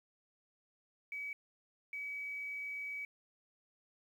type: tone bursts at uneven times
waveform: sine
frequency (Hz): 2277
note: C#7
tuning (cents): +46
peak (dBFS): -39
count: 2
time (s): 1.12-1.33 / 1.93-3.05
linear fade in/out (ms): 2
effects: 11-bit

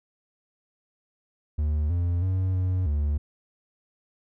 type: tone with pitch steps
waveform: triangle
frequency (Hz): 75.2 / 87.1 / 93.6 / 92.2 / 73.4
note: D2 / F2 / F#2 / F#2 / D2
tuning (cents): +42 / -4 / +20 / -6 / 0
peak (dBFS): -20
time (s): 1.58-3.18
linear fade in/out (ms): 10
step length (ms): 320
effects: none

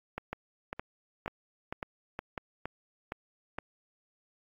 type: two click trains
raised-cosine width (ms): 0.5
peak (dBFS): -20 / -20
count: 5 / 8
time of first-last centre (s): 0.18-2.378 / 0.33-3.586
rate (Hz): 1.82 / 2.15
effects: AAC 32 kbps

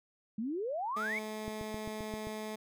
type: exponential sweep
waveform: sine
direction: up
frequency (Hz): 205.2 to 2313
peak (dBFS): -33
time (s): 0.38-1.19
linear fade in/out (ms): 5
type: tone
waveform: 15% pulse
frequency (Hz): 215.6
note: A3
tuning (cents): -35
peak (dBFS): -32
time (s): 0.96-2.56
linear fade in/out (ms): 10
type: click train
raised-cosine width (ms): 3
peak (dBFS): -29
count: 7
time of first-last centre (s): 1.48-2.271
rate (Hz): 7.59
effects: none

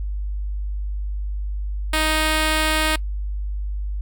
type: tone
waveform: 5% pulse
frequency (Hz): 311.9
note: D#4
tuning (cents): +4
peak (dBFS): -7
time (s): 1.93-2.96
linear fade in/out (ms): 5
effects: noise-tail reverb RT60 0.1 s tail -22 dB re dry + added 50 Hz sine -23 dBFS peak until 4.01 s

